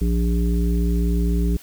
harmonic tone, 58 Hz, A#1, 8 cents flat, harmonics 1 / 3 / 5 / 7, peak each -18 / -23 / -29 / -31 dBFS, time 0.01-1.57 s, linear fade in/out 5 ms, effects white hiss -46 dBFS RMS until 1.62 s

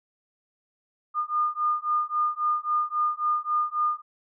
sine beating tone pair, 1214 / 1217.7 Hz, D#6 / D#6, -43 / -38 cents, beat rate 3.7 Hz, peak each -26 dBFS, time 1.14-4.02 s, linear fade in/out 50 ms, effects none

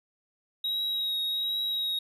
triangle tone with vibrato, 3811 Hz, A#7, 38 cents sharp, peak -26 dBFS, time 0.64-1.99 s, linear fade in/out 5 ms, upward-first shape triangle, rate 1.3 Hz, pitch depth 23 cents each way, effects none

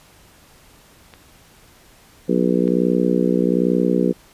clicks, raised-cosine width 0.3 ms, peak -24 dBFS, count 2, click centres 1.138 / 2.678 s
harmonic tone, 61.2 Hz, B1, 15 cents flat, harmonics 3 / 4 / 5 / 6 / 7 / 8, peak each -20 / -21 / -22 / -23 / -23 / -24 dBFS, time 2.28-4.13 s, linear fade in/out 20 ms
effects pink hiss -50 dBFS RMS until 4.33 s + resampled to 32000 Hz

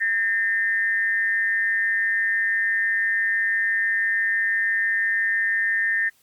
sine tone with amplitude modulation, 1820 Hz, A#6, 42 cents flat, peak -16 dBFS, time 0-6.1 s, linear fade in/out 20 ms, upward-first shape sine, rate 206 Hz, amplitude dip 70%, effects white hiss -61 dBFS RMS until 6.22 s + Opus 48 kbps

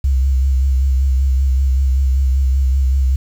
sine tone with vibrato, 66.3 Hz, C2, 23 cents sharp, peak -11 dBFS, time 0.04-3.16 s, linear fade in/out 5 ms, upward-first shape sine, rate 5.2 Hz, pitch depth 50 cents each way, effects 7-bit

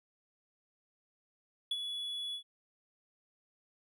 triangle tone with ADSR envelope, 3401 Hz, G#7, 40 cents sharp, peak -28 dBFS, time 1.71-2.43 s, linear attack 5 ms, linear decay 41 ms, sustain -7 dB, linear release 89 ms, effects none

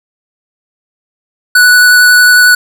square tone with vibrato, 1480 Hz, F#6, in tune, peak -3 dBFS, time 1.55-2.55 s, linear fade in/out 5 ms, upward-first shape triangle, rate 11 Hz, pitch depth 11 cents each way, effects none

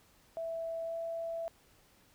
sine tone with pitch glide, 659.3 to 664.3 Hz, E5 to E5, 0 to +13 cents, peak -35 dBFS, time 0.37-1.48 s, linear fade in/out 0 ms, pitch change +13 cents, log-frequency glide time 0.84-0.95 s, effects pink hiss -65 dBFS RMS until 2.14 s

